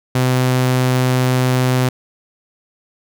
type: tone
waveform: sawtooth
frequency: 127.6 Hz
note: C3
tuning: 43 cents flat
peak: -9 dBFS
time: 0.15-1.89 s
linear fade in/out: 5 ms
effects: none